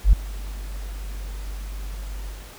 sine tone with ADSR envelope, 48.61 Hz, G1, 14 cents flat, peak -5 dBFS, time 0.04-2.54 s, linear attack 89 ms, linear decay 4 ms, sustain -24 dB, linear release 290 ms, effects tanh soft clip ceiling -6 dBFS + pink hiss -44 dBFS RMS until 2.58 s

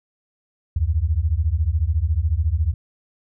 sine beating tone pair, 72.5 / 86.5 Hz, D2 / F2, -22 / -16 cents, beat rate 14 Hz, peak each -20 dBFS, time 0.76-2.74 s, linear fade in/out 5 ms, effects none

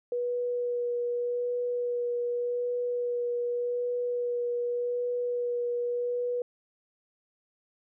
sine tone with vibrato, 485 Hz, B4, 31 cents flat, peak -27 dBFS, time 0.12-6.42 s, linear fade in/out 2 ms, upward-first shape sine, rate 0.85 Hz, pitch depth 12 cents each way, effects none

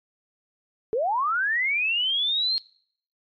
sine linear sweep, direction up, 415.3 to 4269 Hz, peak -21 dBFS, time 0.93-2.58 s, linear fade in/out 0 ms, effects noise-tail reverb RT60 0.6 s tail -23 dB re dry + MP3 64 kbps

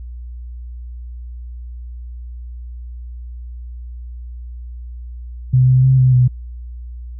sine tone with pitch steps, 127.9 / 128.8 / 131.7 / 128.4 / 125.3 Hz, C3 / C3 / C3 / C3 / B2, -39 / -27 / +12 / -32 / +25 cents, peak -8 dBFS, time 5.53-6.28 s, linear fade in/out 10 ms, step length 150 ms, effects added 60 Hz sine -28 dBFS peak until 7.19 s

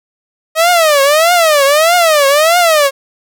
sawtooth tone with vibrato, 625 Hz, D#5, 8 cents sharp, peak -3 dBFS, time 0.55-2.91 s, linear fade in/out 50 ms, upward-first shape triangle, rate 1.6 Hz, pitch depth 250 cents each way, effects none

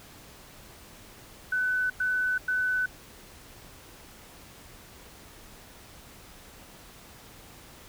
sine tone bursts, 1503 Hz, F#6, 27 cents sharp, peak -24 dBFS, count 3, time 1.52-2.86 s, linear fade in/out 5 ms, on 380 ms, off 100 ms, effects pink hiss -50 dBFS RMS until 7.88 s

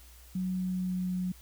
sine tone with pitch glide, 185 to 182.77 Hz, F#3 to F#3, 0 to -21 cents, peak -29 dBFS, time 0.35-1.32 s, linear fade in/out 5 ms, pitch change -21 cents, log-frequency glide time 0.48-1.09 s, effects added 60 Hz sine -52 dBFS peak until 1.41 s + white hiss -57 dBFS RMS until 1.41 s

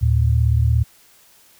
sine tone pair together, 76.99 / 114.1 Hz, D#2 / A#2, -18 / -37 cents, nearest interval perfect fifth, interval 681 cents, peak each -16 dBFS, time 0.01-0.84 s, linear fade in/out 20 ms, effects white hiss -52 dBFS RMS until 1.59 s

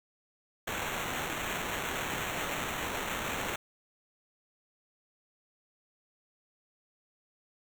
white noise with sample-and-hold, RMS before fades -35 dBFS, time 0.67-3.56 s, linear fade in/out 5 ms, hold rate 4900 Hz, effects none

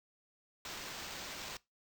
white noise with sample-and-hold, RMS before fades -45 dBFS, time 0.65-1.57 s, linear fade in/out 2 ms, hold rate 11025 Hz, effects noise-tail reverb RT60 0.2 s tail -21 dB re dry

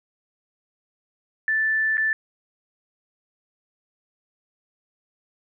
sine tone with dropouts, 1760 Hz, A6, in tune, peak -19 dBFS, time 1.48-2.13 s, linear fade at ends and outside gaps 1 ms, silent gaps 1.971-1.979 s, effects none

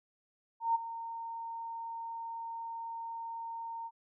sine tone with ADSR envelope, 918 Hz, A#5, 27 cents flat, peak -24 dBFS, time 0.6-3.91 s, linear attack 150 ms, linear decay 17 ms, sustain -14 dB, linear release 50 ms, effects none

